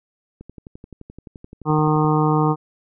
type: click train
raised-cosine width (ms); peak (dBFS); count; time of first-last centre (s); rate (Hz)
3; -25; 20; 0.41-2.048; 11.6
type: harmonic tone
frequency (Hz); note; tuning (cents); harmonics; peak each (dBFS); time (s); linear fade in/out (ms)
153.4; D#3; -24; 1 / 2 / 3 / 5 / 6 / 7 / 8; -18 / -21 / -23 / -25 / -26 / -26 / -27; 1.65-2.56; 50
effects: none